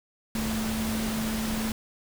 sine tone in noise, 220.3 Hz, A3, 2 cents sharp, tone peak -28 dBFS, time 0.35-1.72 s, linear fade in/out 2 ms, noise pink, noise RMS -33 dBFS, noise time 0.35-1.72 s, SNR +2 dB, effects none

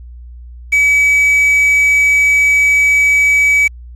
triangle tone with quantisation, 2283 Hz, D7, 50 cents flat, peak -6 dBFS, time 0.72-3.68 s, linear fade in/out 10 ms, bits 5, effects added 60 Hz sine -30 dBFS peak until 3.95 s + low-pass 11000 Hz 12 dB/octave

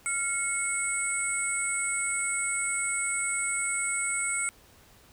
sine tone cluster, 1389 / 2189 / 7960 / 8740 Hz, F6 / C#7 / B8 / C#9, -10 / -22 / +13 / -26 cents, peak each -35 / -31 / -31 / -32 dBFS, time 0.06-4.49 s, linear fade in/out 0 ms, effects tanh soft clip ceiling -17 dBFS + pink hiss -57 dBFS RMS until 5.12 s

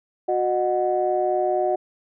sine tone cluster, 365.2 / 613 / 737 Hz, F#4 / D#5 / F#5, -23 / -26 / -7 cents, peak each -23 dBFS, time 0.28-1.76 s, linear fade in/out 10 ms, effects tanh soft clip ceiling -9 dBFS

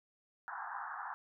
pink band-pass noise, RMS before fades -43 dBFS, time 0.48-1.14 s, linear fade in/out 0 ms, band 750 to 1700 Hz, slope 96 dB/octave, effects none

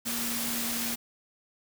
sine tone in noise, 234.7 Hz, A#3, 12 cents sharp, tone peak -36 dBFS, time 0.05-0.96 s, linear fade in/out 20 ms, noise white, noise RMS -32 dBFS, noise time 0.05-0.96 s, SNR -7 dB, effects none

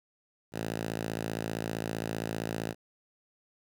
5% pulse tone with high-pass filter, 55.3 Hz, A1, 9 cents sharp, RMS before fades -35 dBFS, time 0.52-2.75 s, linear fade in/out 50 ms, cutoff 120 Hz, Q 1.2, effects 10-bit

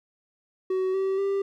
triangle tone with pitch steps, 375.3 / 384.7 / 394.4 Hz, F#4 / G4 / G4, +25 / -33 / +11 cents, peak -21 dBFS, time 0.7-1.42 s, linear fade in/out 5 ms, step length 240 ms, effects none

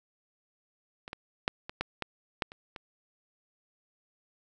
clicks, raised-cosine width 0.3 ms, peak -25 / -21 / -10 / -22 / -14 / -16 / -12 / -29 / -25 dBFS, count 9, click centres 1.079 / 1.131 / 1.479 / 1.695 / 1.81 / 2.023 / 2.422 / 2.519 / 2.762 s, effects none

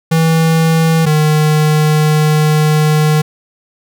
square tone pair in turn, 162.4 / 153.07 Hz, E3 / D#3, -26 / -28 cents, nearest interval minor second, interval 102 cents, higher first, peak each -9 / -9 dBFS, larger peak neither, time 0.11-1.06 / 1.06-3.22 s, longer second, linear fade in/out 10 ms, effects none

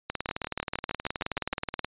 two click trains, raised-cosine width 0.3 ms, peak -13 / -14 dBFS, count 9 / 34, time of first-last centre 0.29-1.532 / 0.1-1.846 s, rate 6.44 / 18.9 Hz, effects resampled to 8000 Hz

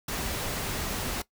pink noise, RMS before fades -32 dBFS, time 0.08-1.22 s, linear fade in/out 5 ms, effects noise-tail reverb RT60 0.1 s tail -18 dB re dry

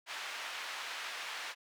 white band-pass noise, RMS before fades -42 dBFS, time 0.06-1.55 s, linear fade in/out 50 ms, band 890 to 2900 Hz, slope 12 dB/octave, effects none

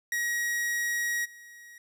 45% pulse tone with level steps, 1900 Hz, A#6, 33 cents sharp, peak -27 / -47 dBFS, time 0.12-1.78 s, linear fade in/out 2 ms, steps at 1.24 s, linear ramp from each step 20 ms, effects none

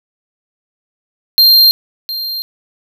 square tone with echo, 4186 Hz, C8, in tune, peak -5 dBFS, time 1.38-1.71 s, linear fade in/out 0 ms, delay 710 ms, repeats 1, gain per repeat -14 dB, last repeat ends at 2.42 s, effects none

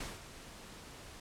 pink noise with ADSR envelope, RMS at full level -41 dBFS, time 0-1.2 s, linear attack 6 ms, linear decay 180 ms, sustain -10 dB, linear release 4 ms, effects low-pass 10000 Hz 12 dB/octave

